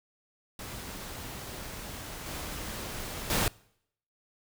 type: noise with level steps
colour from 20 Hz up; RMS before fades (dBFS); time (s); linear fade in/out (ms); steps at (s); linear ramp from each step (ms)
pink; -41 / -38 / -27; 0.59-3.48; 2; 2.26 / 3.3; 2
effects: noise-tail reverb RT60 0.7 s tail -24 dB re dry